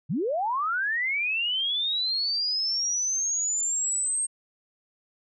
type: linear sweep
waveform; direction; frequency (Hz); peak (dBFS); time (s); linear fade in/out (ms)
sine; up; 116.54 to 8500; -24; 0.09-4.27; 20
effects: none